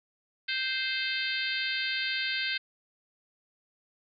harmonic tone with a mistuned harmonic, 522 Hz, C5, 4 cents flat, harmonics 3 / 4 / 5 / 6 / 7 / 8 / 9, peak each -34 / -35 / -36 / -37 / -37 / -38 / -39 dBFS, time 0.48-2.58 s, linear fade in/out 10 ms, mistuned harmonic 9, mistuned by -18 cents, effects none

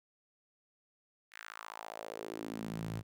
sawtooth tone with high-pass filter sweep, 55 Hz, A1, in tune, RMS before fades -43 dBFS, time 1.31-3.03 s, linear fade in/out 50 ms, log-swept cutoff 1900 to 110 Hz, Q 2.9, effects none

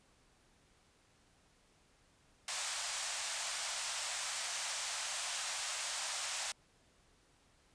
white band-pass noise, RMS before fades -40 dBFS, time 2.48-6.52 s, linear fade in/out 2 ms, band 600 to 9000 Hz, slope 48 dB/octave, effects pink hiss -69 dBFS RMS until 7.74 s + resampled to 22050 Hz

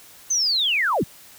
sine linear sweep, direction down, 6320 to 75.4 Hz, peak -18 dBFS, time 0.3-1.04 s, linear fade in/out 10 ms, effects white hiss -47 dBFS RMS until 1.38 s

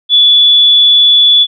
sine tone, 3439 Hz, A7, 40 cents flat, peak -3 dBFS, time 0.09-1.47 s, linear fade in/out 50 ms, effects none

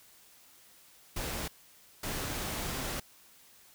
pink noise bursts at uneven times, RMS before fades -36 dBFS, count 2, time 1.16-1.48 / 2.03-3 s, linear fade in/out 5 ms, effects white hiss -59 dBFS RMS until 3.74 s

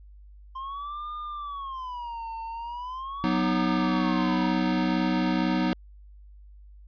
triangle tone with vibrato, 1046.5 Hz, C6, in tune, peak -31 dBFS, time 0.55-4.55 s, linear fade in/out 10 ms, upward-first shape sine, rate 0.41 Hz, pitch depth 250 cents each way
square chord, B major, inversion second, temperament equal, 185 / 246.9 / 311.1 Hz, F#3 / B3 / D#4, 0 / 0 / 0 cents, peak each -28 dBFS, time 3.24-5.73 s, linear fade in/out 0 ms
effects added 50 Hz sine -46 dBFS peak until 6.87 s + resampled to 11025 Hz

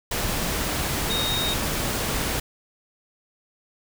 sine tone in noise, 3729 Hz, A#7, in tune, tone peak -25 dBFS, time 1.1-1.54 s, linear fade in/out 5 ms, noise pink, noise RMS -26 dBFS, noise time 0.11-2.4 s, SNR -2 dB, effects none

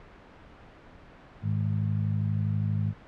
harmonic tone, 52.4 Hz, G#1, 16 cents sharp, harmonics 2 / 3 / 4, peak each -26 / -31 / -35 dBFS, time 1.42-2.94 s, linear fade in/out 50 ms, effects pink hiss -50 dBFS RMS until 3.07 s + low-pass 2000 Hz 12 dB/octave

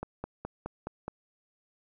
click train, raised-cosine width 1 ms, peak -21 dBFS, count 6, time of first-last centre 0.03-1.08 s, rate 4.76 Hz, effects none

